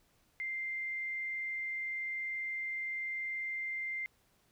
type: tone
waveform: sine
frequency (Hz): 2093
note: C7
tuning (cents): 0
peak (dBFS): -35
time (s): 0.4-4.06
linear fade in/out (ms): 0
effects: pink hiss -71 dBFS RMS until 4.51 s